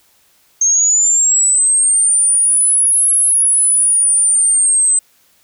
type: linear two-way sweep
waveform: sine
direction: up then down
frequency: 6370 to 10820 to 8090 Hz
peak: -9 dBFS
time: 0.61-4.99 s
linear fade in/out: 5 ms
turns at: 3.11 s
effects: white hiss -54 dBFS RMS until 5.43 s